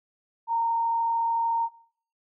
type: tone with frequency modulation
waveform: sine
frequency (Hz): 922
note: A#5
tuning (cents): -19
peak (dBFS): -23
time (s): 0.47-1.69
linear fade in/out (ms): 50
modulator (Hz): 33.5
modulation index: 0.3
effects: noise-tail reverb RT60 0.5 s tail -17 dB re dry